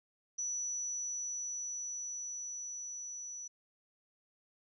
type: tone with level ramp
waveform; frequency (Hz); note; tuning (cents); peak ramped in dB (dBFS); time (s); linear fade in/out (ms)
sine; 5920; F#8; 0; -34 to -42; 0.38-3.48; 10
effects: none